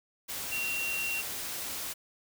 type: tone in noise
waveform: sine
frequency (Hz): 2746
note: F7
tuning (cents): -30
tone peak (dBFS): -31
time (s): 0.51-1.22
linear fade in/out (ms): 20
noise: white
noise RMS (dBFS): -37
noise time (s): 0.28-1.94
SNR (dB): +3
effects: none